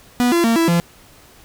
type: tone with pitch steps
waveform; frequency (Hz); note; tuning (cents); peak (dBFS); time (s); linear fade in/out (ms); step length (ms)
45% pulse; 244.9 / 341.4 / 229.4 / 331.1 / 171; B3 / F4 / A#3 / E4 / F3; -14 / -39 / -28 / +8 / -36; -13; 0.2-0.8; 0; 120
effects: pink hiss -47 dBFS RMS until 1.44 s